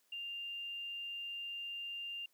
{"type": "tone with tanh clipping", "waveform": "triangle", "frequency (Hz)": 2795, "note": "F7", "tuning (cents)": 1, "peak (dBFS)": -40, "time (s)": [0.12, 2.26], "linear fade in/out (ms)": 5, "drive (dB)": 2, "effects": ["white hiss -74 dBFS RMS until 2.33 s", "high-pass 200 Hz 12 dB/octave"]}